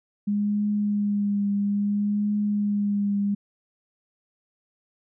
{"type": "tone with vibrato", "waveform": "sine", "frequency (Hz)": 204.7, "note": "G#3", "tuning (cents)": -25, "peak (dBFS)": -21, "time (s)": [0.27, 3.35], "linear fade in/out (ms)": 10, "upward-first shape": "triangle", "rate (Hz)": 0.6, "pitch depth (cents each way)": 28, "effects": []}